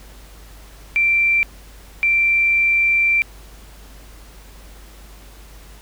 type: tone pair in turn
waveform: sine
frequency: 2352 / 2352 Hz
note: D7 / D7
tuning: +2 / +2 cents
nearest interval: unison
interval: 0 cents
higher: neither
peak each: -13 dBFS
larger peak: neither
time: 0.96-1.43 / 2.03-3.22 s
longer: second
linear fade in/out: 0 ms
effects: added 50 Hz sine -40 dBFS peak until 5.81 s + pink hiss -46 dBFS RMS until 5.81 s